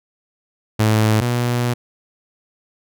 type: tone pair in turn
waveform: sawtooth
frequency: 108.7 / 121.16 Hz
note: A2 / B2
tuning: -21 / -33 cents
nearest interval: major second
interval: 188 cents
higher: second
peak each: -9 / -13 dBFS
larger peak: first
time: 0.79-1.21 / 1.21-1.74 s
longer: second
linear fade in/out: 10 ms
effects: none